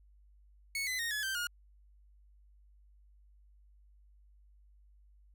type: tone with pitch steps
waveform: sawtooth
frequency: 2207 / 2024 / 1855.9 / 1701.8 / 1560.6 / 1431.1 Hz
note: C#7 / B6 / A#6 / G#6 / G6 / F6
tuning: -8 / +42 / -8 / +42 / -8 / +42 cents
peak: -30 dBFS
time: 0.75-1.47 s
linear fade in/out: 2 ms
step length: 120 ms
effects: added 50 Hz sine -59 dBFS peak until 5.34 s